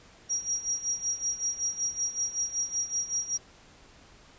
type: tone with tremolo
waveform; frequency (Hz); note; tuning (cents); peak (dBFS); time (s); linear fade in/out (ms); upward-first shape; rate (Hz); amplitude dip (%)
sine; 5690; F8; +31; -25; 0.29-3.38; 20; sine; 5.3; 80
effects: pink hiss -55 dBFS RMS until 4.38 s + resampled to 16000 Hz